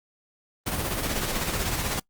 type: noise with tremolo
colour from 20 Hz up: pink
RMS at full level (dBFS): -26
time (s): 0.66-2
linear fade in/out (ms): 10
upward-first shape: sine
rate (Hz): 16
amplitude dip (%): 45
effects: noise-tail reverb RT60 0.1 s tail -25 dB re dry + Opus 32 kbps